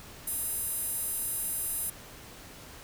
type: tone with high-pass filter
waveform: square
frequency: 558 Hz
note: C#5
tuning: 11 cents sharp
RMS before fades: -33 dBFS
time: 0.27-1.9 s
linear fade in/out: 5 ms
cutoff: 11000 Hz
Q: 4
effects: pink hiss -48 dBFS RMS until 2.83 s